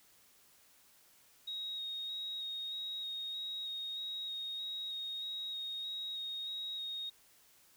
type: tone with vibrato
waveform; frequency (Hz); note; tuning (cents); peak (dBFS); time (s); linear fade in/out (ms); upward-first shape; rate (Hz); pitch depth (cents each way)
sine; 3761; A#7; +15; -38; 1.47-7.1; 10; square; 1.6; 14
effects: white hiss -65 dBFS RMS until 7.76 s